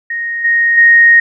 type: tone with level steps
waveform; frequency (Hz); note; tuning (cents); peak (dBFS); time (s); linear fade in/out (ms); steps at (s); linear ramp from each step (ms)
sine; 1864.7; A#6; 0; -16 / -8 / -3; 0.1-1.2; 5; 0.44 / 0.77; 10
effects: none